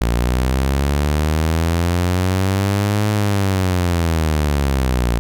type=linear two-way sweep; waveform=sawtooth; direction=up then down; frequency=56.9 to 105.8 to 56.9 Hz; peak=-11 dBFS; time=0.01-5.19 s; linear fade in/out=0 ms; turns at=3.1 s; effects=none